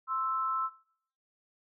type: tone pair together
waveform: sine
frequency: 1047.9 / 1318.5 Hz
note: C6 / E6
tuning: +2 / 0 cents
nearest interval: major third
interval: 398 cents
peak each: -34 / -30 dBFS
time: 0.07-0.7 s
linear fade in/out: 50 ms
effects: noise-tail reverb RT60 0.6 s tail -21 dB re dry